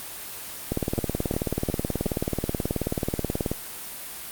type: two click trains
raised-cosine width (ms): 2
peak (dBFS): -13 / -11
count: 4 / 53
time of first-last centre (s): 0.98-2.059 / 0.72-3.516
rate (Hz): 2.78 / 18.6
effects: white hiss -37 dBFS RMS until 4.31 s + Opus 32 kbps